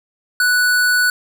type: tone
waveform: square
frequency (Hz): 1480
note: F#6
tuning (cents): 0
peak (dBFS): -13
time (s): 0.4-1.1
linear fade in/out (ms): 2
effects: none